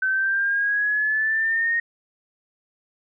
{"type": "exponential sweep", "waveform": "sine", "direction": "up", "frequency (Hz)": [1526, 1864.7], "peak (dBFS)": -19, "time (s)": [0.02, 1.8], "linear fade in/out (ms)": 5, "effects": []}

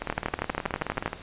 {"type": "two click trains", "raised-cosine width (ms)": 0.5, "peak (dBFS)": [-10, -15], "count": [13, 22], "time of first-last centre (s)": [[0.1, 1.06], [0.02, 1.131]], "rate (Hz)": [12.5, 18.9], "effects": ["pink hiss -45 dBFS RMS until 1.22 s", "resampled to 8000 Hz"]}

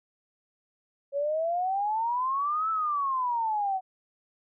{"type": "exponential two-way sweep", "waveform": "sine", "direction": "up then down", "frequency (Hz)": [551, 1326, 742], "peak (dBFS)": -25, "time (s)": [1.12, 3.81], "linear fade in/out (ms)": 50, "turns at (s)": 2.7, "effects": []}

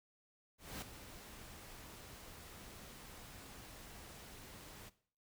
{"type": "noise with ADSR envelope", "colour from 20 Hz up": "pink", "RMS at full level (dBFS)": -44, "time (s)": [0.58, 4.9], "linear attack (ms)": 240, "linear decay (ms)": 4, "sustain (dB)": -10, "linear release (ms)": 19, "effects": ["noise-tail reverb RT60 0.5 s tail -17 dB re dry"]}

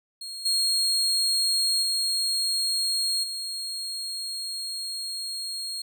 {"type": "tone with level steps", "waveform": "35% pulse", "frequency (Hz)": 4261, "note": "C8", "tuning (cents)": 31, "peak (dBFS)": [-33, -20, -22, -29], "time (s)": [0.21, 5.82], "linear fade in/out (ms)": 5, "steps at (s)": [0.45, 1.82, 3.23], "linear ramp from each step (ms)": 10, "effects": []}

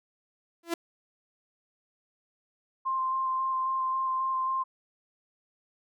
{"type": "tone with exponential growth", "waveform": "sawtooth", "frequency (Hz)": 337.9, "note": "E4", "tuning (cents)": 43, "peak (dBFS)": -20, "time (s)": [0.63, 0.74], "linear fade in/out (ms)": 5, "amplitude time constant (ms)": 23}
{"type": "tone with vibrato", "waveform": "sine", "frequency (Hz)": 1050, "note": "C6", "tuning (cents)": 6, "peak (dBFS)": -26, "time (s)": [2.85, 4.64], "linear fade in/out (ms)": 20, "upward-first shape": "square", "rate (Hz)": 3.7, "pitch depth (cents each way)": 9}
{"effects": []}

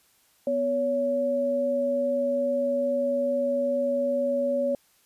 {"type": "tone pair together", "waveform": "sine", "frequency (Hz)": [248.4, 562.2], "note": ["B3", "C#5"], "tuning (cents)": [10, 24], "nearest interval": "octave + major second", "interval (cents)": 1414, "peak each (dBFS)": [-30, -23], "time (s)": [0.47, 4.75], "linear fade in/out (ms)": 2, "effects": ["white hiss -63 dBFS RMS until 5.05 s", "resampled to 32000 Hz"]}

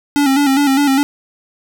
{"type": "tone with vibrato", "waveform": "square", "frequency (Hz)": 277.8, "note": "C#4", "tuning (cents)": 4, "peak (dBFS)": -11, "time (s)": [0.16, 1.03], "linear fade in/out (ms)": 0, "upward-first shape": "square", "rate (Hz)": 4.9, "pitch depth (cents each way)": 59, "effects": []}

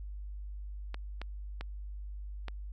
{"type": "clicks", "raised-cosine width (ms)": 0.3, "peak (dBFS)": -24, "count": 4, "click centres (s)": [0.944, 1.216, 1.61, 2.483], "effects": ["added 50 Hz sine -39 dBFS peak until 2.72 s"]}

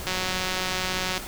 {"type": "click train", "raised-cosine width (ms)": 0.2, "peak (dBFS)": -10, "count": 206, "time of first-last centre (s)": [0.07, 1.178], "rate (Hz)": 185, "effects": ["pink hiss -36 dBFS RMS until 1.27 s"]}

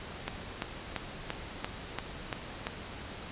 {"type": "click train", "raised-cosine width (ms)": 0.3, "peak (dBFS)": -16, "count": 8, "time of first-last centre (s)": [0.28, 2.669], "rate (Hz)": 2.93, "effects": ["pink hiss -43 dBFS RMS until 3.31 s", "resampled to 8000 Hz"]}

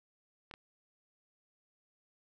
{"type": "clicks", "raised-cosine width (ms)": 0.3, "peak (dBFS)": -30, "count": 2, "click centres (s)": [0.512, 0.539], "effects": []}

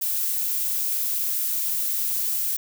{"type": "noise", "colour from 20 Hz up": "violet", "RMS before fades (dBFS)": -25, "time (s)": [0.01, 2.57], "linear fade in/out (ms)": 10, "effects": []}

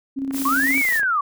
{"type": "tone with tremolo", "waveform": "sine", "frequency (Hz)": 270.9, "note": "C#4", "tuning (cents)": -40, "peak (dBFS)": -21, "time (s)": [0.16, 0.82], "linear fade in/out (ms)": 20, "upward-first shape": "square", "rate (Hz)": 17, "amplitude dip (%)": 40}
{"type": "click train", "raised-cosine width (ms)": 0.5, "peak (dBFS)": -21, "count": 21, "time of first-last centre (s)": [0.31, 1.032], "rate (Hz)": 27.7}
{"type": "noise", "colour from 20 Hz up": "blue", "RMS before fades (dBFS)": -29, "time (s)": [0.32, 1.02], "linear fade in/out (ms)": 50}
{"type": "linear two-way sweep", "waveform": "sine", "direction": "up then down", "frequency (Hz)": [1046.5, 2310, 1105], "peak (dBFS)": -17, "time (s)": [0.45, 1.21], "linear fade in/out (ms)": 5, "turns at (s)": 0.78}
{"effects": []}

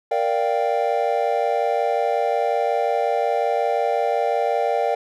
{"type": "chord", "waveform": "triangle", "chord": "G minor seventh", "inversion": "first", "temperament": "equal", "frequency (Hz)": [466.2, 587.3, 698.5, 784], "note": ["Bb4", "D5", "F5", "G5"], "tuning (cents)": [0, 0, 0, 0], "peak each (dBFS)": -22, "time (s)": [0.11, 4.95], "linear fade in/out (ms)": 5, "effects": []}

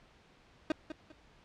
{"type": "tone with echo", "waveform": "30% pulse", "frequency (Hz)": 311.1, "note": "D#4", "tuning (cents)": 0, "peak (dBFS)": -25, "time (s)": [0.7, 0.72], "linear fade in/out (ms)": 2, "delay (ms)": 200, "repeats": 2, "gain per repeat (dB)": -11, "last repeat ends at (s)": 1.12, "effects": ["pink hiss -62 dBFS RMS until 1.44 s", "low-pass 4000 Hz 12 dB/octave"]}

